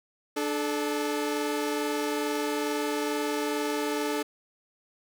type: tone pair together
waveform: sawtooth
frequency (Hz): 295.9 / 432.7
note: D4 / A4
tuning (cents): +13 / -29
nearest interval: perfect fifth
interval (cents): 658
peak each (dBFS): -26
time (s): 0.36-4.23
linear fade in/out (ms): 10
effects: none